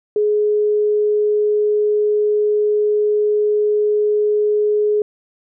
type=tone; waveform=sine; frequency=420 Hz; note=G#4; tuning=19 cents sharp; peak=-13 dBFS; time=0.16-5.02 s; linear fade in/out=2 ms; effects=none